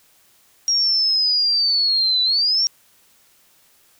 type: linear two-way sweep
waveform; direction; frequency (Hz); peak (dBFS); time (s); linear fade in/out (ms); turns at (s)
sine; down then up; 5630 to 3951 to 5630; -15; 0.68-2.67; 0; 2.23
effects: white hiss -56 dBFS RMS until 3.99 s